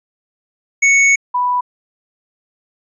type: tone pair in turn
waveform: square / sine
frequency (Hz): 2217 / 987.6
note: C#7 / B5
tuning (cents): 0 / 0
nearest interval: octave + major second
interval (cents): 1400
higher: first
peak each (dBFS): -9 / -13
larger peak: first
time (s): 0.82-1.16 / 1.34-1.61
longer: first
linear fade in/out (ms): 10
effects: resampled to 22050 Hz